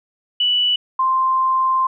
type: tone pair in turn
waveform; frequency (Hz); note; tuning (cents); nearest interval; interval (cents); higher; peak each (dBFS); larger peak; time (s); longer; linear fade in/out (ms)
sine; 2960 / 1046.5; F#7 / C6; 0 / 0; octave + tritone; 1800; first; -14; neither; 0.4-0.76 / 0.99-1.87; second; 5
effects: none